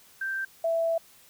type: tone pair in turn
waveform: sine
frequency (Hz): 1568 / 661.6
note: G6 / E5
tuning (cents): 0 / +6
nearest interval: octave + minor third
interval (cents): 1494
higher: first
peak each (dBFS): -28 / -23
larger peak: second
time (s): 0.21-0.45 / 0.64-0.98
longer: second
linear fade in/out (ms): 5
effects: white hiss -56 dBFS RMS until 1.29 s